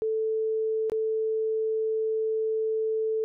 sine tone with dropouts, 440 Hz, A4, in tune, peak -24 dBFS, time 0.02-3.24 s, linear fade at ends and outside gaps 0 ms, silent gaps 0.898-0.919 s, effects none

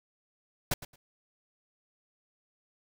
pink noise with echo, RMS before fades -28 dBFS, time 0.71-0.74 s, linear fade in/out 5 ms, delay 110 ms, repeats 2, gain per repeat -15 dB, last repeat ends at 0.96 s, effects none

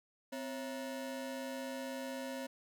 35% pulse ring-modulated tone, 402 Hz, G4, 44 cents sharp, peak -35 dBFS, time 0.32-2.47 s, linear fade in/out 10 ms, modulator 143 Hz, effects none

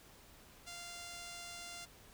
5% pulse tone, 695 Hz, F5, 9 cents flat, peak -35 dBFS, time 0.66-1.86 s, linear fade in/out 20 ms, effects pink hiss -60 dBFS RMS until 2.13 s

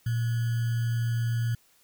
sine tone with sample-and-hold, 116.54 Hz, A#2, in tune, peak -24 dBFS, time 0.06-1.55 s, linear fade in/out 5 ms, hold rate 1575 Hz, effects white hiss -63 dBFS RMS until 1.83 s

